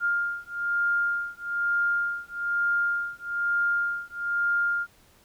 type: beating tone pair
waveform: sine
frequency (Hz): 1404 / 1405.1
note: F6 / F6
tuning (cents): +9 / +10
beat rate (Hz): 1.1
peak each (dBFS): -27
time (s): 0-4.87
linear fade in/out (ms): 50
effects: pink hiss -59 dBFS RMS until 5.24 s